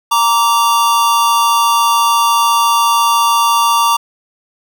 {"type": "tone pair together", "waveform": "square", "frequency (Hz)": [929, 1163.1], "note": ["A#5", "D6"], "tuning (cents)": [-6, -17], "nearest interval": "major third", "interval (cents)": 389, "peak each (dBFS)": -13, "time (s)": [0.11, 3.97], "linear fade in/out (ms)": 10, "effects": []}